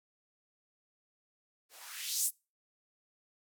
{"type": "noise with band-pass filter sweep", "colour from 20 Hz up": "violet", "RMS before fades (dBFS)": -36, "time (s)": [1.69, 2.31], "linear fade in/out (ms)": 50, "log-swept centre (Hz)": [420, 11000], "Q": 1.9, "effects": ["noise-tail reverb RT60 0.3 s tail -26 dB re dry"]}